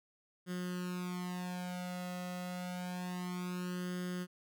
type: tone with flanger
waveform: sawtooth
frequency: 180 Hz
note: F#3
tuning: 47 cents flat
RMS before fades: -40 dBFS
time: 0.46-4.27 s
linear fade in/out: 50 ms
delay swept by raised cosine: 0.61 to 1.53 ms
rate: 0.28 Hz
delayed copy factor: +1
effects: none